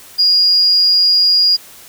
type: tone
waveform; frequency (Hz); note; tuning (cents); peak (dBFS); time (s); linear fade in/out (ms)
sine; 4858; D#8; -42; -8; 0.18-1.57; 20
effects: white hiss -39 dBFS RMS until 1.88 s